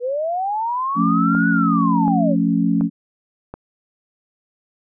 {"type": "linear two-way sweep", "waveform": "sine", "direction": "up then down", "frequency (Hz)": [472.6, 1488, 517], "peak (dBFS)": -19, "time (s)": [0, 2.36], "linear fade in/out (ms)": 50, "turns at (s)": 1.49}
{"type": "chord", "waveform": "sine", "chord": "F augmented", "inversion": "none", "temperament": "equal", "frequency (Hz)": [174.61, 220, 277.2], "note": ["F3", "A3", "C#4"], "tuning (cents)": [0, 0, 0], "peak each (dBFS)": -19, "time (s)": [0.95, 2.9], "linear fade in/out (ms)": 50}
{"type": "click train", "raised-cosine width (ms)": 1, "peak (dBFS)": -17, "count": 4, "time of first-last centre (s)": [1.35, 3.54], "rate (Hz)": 1.37}
{"effects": []}